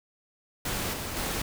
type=noise with level steps; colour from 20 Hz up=pink; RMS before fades=-31 / -35 / -31 dBFS; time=0.65-1.42 s; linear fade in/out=5 ms; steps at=0.93 / 1.16 s; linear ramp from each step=10 ms; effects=none